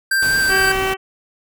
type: tone with vibrato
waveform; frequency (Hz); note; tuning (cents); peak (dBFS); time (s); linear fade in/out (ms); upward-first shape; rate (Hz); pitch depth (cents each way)
square; 1568; G6; 0; -15; 0.11-0.72; 5; triangle; 4.9; 15
type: noise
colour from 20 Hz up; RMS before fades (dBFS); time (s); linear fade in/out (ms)
pink; -28; 0.22-0.94; 5
type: harmonic tone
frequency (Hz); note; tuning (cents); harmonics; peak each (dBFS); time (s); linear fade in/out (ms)
382.6; G4; -42; 1 / 2 / 3 / 4 / 5 / 6 / 7 / 8; -21 / -24 / -26 / -27 / -28 / -29 / -29 / -30; 0.48-0.97; 50
effects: none

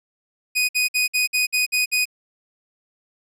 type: tone bursts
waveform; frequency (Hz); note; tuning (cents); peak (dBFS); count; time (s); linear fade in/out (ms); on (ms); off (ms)
sawtooth; 2489; D#7; 0; -14; 8; 0.55-2.055; 20; 140; 55
effects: resampled to 32000 Hz

